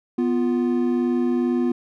triangle tone pair together, 246.9 / 349.2 Hz, B3 / F4, 0 / 0 cents, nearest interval tritone, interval 600 cents, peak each -18 / -21 dBFS, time 0.18-1.72 s, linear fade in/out 5 ms, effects none

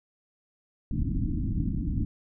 pink low-pass noise, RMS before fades -28 dBFS, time 0.91-2.05 s, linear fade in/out 2 ms, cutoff 310 Hz, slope 96 dB/octave, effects none

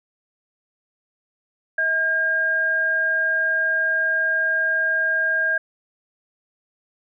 sine tone pair together, 640 / 1612.7 Hz, D#5 / G6, +49 / +49 cents, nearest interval octave + major third, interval 1600 cents, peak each -29 / -18 dBFS, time 1.78-5.58 s, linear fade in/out 5 ms, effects none

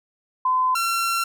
sine / sawtooth tone pair in turn, 1022 / 1360.6 Hz, C6 / F6, -41 / -46 cents, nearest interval perfect fourth, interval 495 cents, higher second, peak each -17 dBFS, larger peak neither, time 0.45-0.75 / 0.75-1.24 s, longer second, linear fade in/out 5 ms, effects none

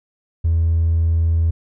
sine tone with hard clipping, 82.41 Hz, E2, in tune, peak -14 dBFS, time 0.44-1.51 s, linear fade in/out 10 ms, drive 1 dB, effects none

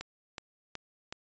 click train, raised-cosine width 0.2 ms, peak -21 dBFS, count 4, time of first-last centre 0.01-1.125 s, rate 2.69 Hz, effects resampled to 16000 Hz

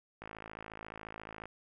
click train, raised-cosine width 0.5 ms, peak -29 dBFS, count 68, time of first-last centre 0.22-1.456 s, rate 54.2 Hz, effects none

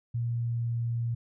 sine tone with pitch glide, 118.1 to 117.35 Hz, A#2 to A#2, +23 to +12 cents, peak -27 dBFS, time 0.14-1.15 s, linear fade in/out 10 ms, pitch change -11 cents, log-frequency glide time 0.28-0.73 s, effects none

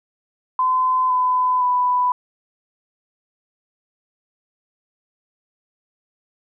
sine tone with pitch steps, 1022 / 1007.3 / 992.9 Hz, C6 / B5 / B5, -41 / +34 / +9 cents, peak -15 dBFS, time 0.59-2.12 s, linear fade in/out 2 ms, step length 510 ms, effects none

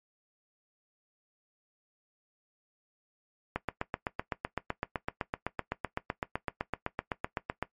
click train, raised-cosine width 0.5 ms, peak -15 dBFS, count 33, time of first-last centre 3.56-7.626 s, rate 7.87 Hz, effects noise-tail reverb RT60 0.1 s tail -17 dB re dry + MP3 64 kbps

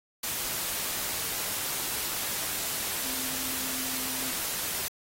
sine tone in noise, 260 Hz, C4, 11 cents flat, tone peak -43 dBFS, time 3.04-4.31 s, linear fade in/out 5 ms, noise white, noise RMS -32 dBFS, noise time 0.23-4.88 s, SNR -14 dB, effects AAC 48 kbps

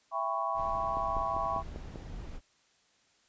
sine chord, C# half-diminished seventh, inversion first, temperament just, 665.2 / 798.3 / 997.9 / 1108.7 Hz, E5 / G5 / B5 / C#6, +16 / +31 / +18 / 0 cents, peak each -36 / -36 / -36 / -33 dBFS, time 0.11-1.63 s, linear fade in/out 50 ms
brown noise, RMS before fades -42 dBFS, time 0.54-2.41 s, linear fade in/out 50 ms
click train, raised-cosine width 2 ms, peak -28 dBFS, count 6, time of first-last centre 0.97-1.958 s, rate 5.06 Hz
effects white hiss -68 dBFS RMS until 3.28 s + resampled to 16000 Hz

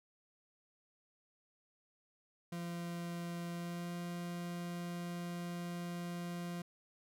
40% pulse tone with pitch glide, 172 to 173.9 Hz, F3 to F3, -26 to -7 cents, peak -39 dBFS, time 2.52-6.62 s, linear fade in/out 5 ms, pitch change +19 cents, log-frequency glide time 3.53-3.93 s, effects none

